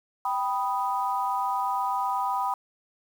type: chord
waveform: sine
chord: G augmented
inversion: none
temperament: equal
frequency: 784 / 987.8 / 1244.5 Hz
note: G5 / B5 / D#6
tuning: 0 / 0 / 0 cents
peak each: -29 / -27 / -32 dBFS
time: 0.25-2.54 s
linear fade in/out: 2 ms
effects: 8-bit